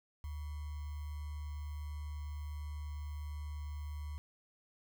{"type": "tone with sample-and-hold", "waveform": "sine", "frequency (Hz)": 74.3, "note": "D2", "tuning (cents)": 21, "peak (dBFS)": -39, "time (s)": [0.24, 4.18], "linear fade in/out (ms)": 0, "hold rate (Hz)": 1050, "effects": []}